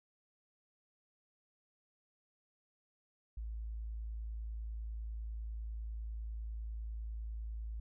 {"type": "tone", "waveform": "sine", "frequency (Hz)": 55, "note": "A1", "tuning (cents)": 0, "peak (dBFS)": -39, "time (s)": [3.37, 7.8], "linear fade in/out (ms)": 5, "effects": []}